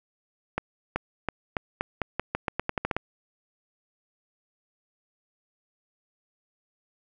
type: accelerating click train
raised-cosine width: 0.5 ms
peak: -11 dBFS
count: 15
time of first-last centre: 0.58-2.966 s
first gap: 380 ms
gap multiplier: 0.86
effects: none